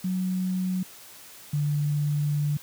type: tone pair in turn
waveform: sine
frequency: 184.8 / 147.1 Hz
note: F#3 / D3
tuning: -2 / +3 cents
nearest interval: major third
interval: 395 cents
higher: first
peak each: -24 / -22 dBFS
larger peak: second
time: 0.04-0.83 / 1.53-2.57 s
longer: second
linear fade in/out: 5 ms
effects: white hiss -47 dBFS RMS until 2.62 s + high-pass 80 Hz 12 dB/octave